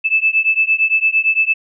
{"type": "beating tone pair", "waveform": "sine", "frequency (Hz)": [2621, 2629.8], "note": ["E7", "E7"], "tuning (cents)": [-11, -5], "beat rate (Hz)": 8.8, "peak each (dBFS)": -15, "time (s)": [0.04, 1.54], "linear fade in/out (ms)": 20, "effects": []}